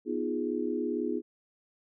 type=chord; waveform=sine; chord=F half-diminished seventh; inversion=second; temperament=equal; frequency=246.9 / 311.1 / 349.2 / 415.3 Hz; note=Cb4 / Eb4 / F4 / Ab4; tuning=0 / 0 / 0 / 0 cents; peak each=-34 dBFS; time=0.05-1.22 s; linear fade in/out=50 ms; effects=none